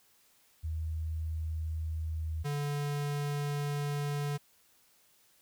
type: tone pair in turn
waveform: sine / square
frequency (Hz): 79.6 / 144.81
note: D#2 / D3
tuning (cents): +40 / -24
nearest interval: minor seventh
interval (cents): 1036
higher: second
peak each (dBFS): -32 / -32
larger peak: neither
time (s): 0.63-2.44 / 2.44-4.38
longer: second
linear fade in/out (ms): 20
effects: white hiss -66 dBFS RMS until 5.41 s